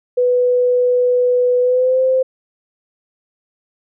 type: tone with pitch glide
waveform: sine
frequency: 495 to 519.9 Hz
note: B4 to C5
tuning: +4 to -11 cents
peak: -11 dBFS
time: 0.17-2.23 s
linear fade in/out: 10 ms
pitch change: +85 cents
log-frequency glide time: 1.61-2.01 s
effects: none